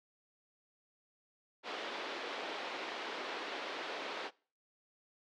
pink band-pass noise, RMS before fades -42 dBFS, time 1.63-4.31 s, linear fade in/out 50 ms, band 340 to 4100 Hz, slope 24 dB/octave, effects noise-tail reverb RT60 0.4 s tail -23 dB re dry

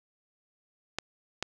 clicks, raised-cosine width 0.2 ms, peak -13 dBFS, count 2, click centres 0.986 / 1.426 s, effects none

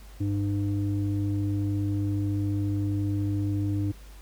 square tone with low-pass filter, 100.8 Hz, G2, 49 cents sharp, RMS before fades -27 dBFS, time 0.2-3.92 s, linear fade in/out 10 ms, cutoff 260 Hz, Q 4.5, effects added 50 Hz sine -44 dBFS peak until 4.21 s + pink hiss -54 dBFS RMS until 4.21 s

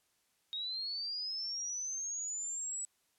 sine linear sweep, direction up, 3729 to 7902 Hz, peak -36 dBFS, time 0.53-2.85 s, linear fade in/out 0 ms, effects white hiss -75 dBFS RMS until 3.18 s + low-pass 12000 Hz 12 dB/octave

